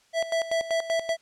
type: tone with tremolo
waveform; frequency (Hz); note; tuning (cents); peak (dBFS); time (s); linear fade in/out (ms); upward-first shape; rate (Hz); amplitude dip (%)
square; 659.3; E5; 0; -23; 0.13-1.17; 50; square; 5.2; 75
effects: white hiss -62 dBFS RMS until 1.21 s + low-pass 7000 Hz 12 dB/octave